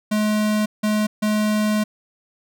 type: tone bursts at uneven times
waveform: square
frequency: 212.5 Hz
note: G#3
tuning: 40 cents sharp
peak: -18 dBFS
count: 3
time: 0.11-0.66 / 0.83-1.07 / 1.22-1.84 s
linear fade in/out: 10 ms
effects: none